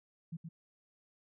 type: tone with echo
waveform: sine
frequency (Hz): 164.81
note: E3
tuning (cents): 0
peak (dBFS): -38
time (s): 0.32-0.37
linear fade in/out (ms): 10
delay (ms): 120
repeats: 1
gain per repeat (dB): -4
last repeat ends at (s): 0.49
effects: none